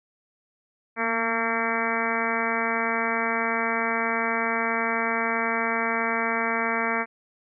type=harmonic tone with a mistuned harmonic; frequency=227.7 Hz; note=A#3; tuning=40 cents flat; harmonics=1 / 2 / 3 / 4 / 5 / 6 / 7 / 8 / 9 / 10; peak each=-32 / -32 / -32 / -32 / -32 / -32 / -32 / -32 / -32 / -32 dBFS; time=0.96-7.06 s; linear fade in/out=50 ms; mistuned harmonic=1; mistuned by=+37 cents; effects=none